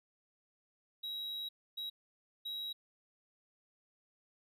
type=tone bursts at uneven times; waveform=triangle; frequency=3850 Hz; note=B7; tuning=45 cents flat; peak=-37 dBFS; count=3; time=1.03-1.49 / 1.77-1.9 / 2.45-2.73 s; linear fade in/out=10 ms; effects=none